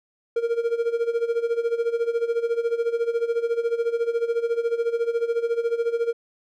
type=tone with tremolo; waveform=triangle; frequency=466.2 Hz; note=A#4; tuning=in tune; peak=-16 dBFS; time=0.36-6.13 s; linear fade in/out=5 ms; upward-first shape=sine; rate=14 Hz; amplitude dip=80%; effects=none